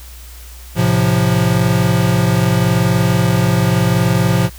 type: chord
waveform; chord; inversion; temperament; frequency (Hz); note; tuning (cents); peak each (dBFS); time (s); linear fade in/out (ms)
square; F major; first; equal; 110 / 130.81 / 174.61; A2 / C3 / F3; 0 / 0 / 0; -17 / -17 / -16; 0.75-4.5; 50
effects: added 60 Hz sine -33 dBFS peak until 4.58 s + white hiss -40 dBFS RMS until 4.58 s